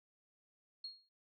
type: tone with exponential decay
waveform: sine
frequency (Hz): 4282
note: C8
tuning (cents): +39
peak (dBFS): -40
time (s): 0.84-1.09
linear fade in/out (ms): 5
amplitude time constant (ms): 53
effects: noise-tail reverb RT60 0.1 s tail -20 dB re dry